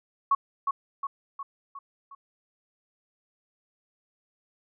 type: tone with echo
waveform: sine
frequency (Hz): 1108.7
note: C#6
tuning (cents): 0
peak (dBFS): -18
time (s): 0.31-0.35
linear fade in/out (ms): 5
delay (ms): 360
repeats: 5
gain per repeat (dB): -5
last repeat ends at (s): 2.15
effects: none